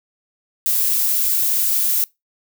violet noise, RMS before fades -18 dBFS, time 0.66-2.04 s, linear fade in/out 0 ms, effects noise-tail reverb RT60 0.2 s tail -24 dB re dry

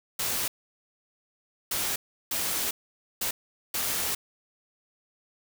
white noise bursts at uneven times, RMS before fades -29 dBFS, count 5, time 0.19-0.48 / 1.71-1.96 / 2.31-2.71 / 3.21-3.31 / 3.74-4.15 s, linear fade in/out 5 ms, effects none

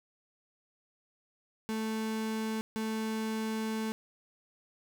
35% pulse tone bursts at uneven times, 220 Hz, A3, in tune, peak -30 dBFS, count 2, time 1.69-2.61 / 2.76-3.92 s, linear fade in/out 0 ms, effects none

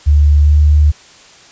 sine tone with pitch glide, 73.42 to 74.57 Hz, D2 to D2, 0 to +27 cents, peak -5 dBFS, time 0.06-0.92 s, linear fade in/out 20 ms, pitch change +27 cents, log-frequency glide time 0.42-0.51 s, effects white hiss -41 dBFS RMS until 1.51 s + resampled to 16000 Hz

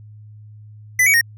square tone with pitch steps, 2002 / 2258 / 1859 Hz, B6 / C#7 / A#6, +23 / +31 / -5 cents, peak -12 dBFS, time 0.99-1.212 s, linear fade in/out 5 ms, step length 74 ms, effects added 106 Hz sine -38 dBFS peak until 1.37 s

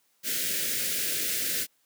white band-stop noise, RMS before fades -29 dBFS, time 0.23-1.67 s, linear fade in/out 50 ms, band 570 to 1500 Hz, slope 48 dB/octave, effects white hiss -69 dBFS RMS until 1.85 s + high-pass 150 Hz 12 dB/octave

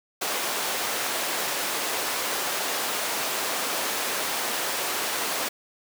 pink high-pass noise, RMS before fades -28 dBFS, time 0.21-5.49 s, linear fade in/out 10 ms, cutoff 480 Hz, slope 12 dB/octave, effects none

